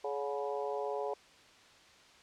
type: harmonic tone with a mistuned harmonic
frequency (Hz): 140.9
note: C#3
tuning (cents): +29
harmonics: 3 / 4 / 5 / 6 / 7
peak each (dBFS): -37 / -39 / -41 / -43 / -44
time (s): 0.04-1.14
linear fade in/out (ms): 5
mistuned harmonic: 5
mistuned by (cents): +42
effects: white hiss -59 dBFS RMS until 2.22 s + low-pass 5000 Hz 12 dB/octave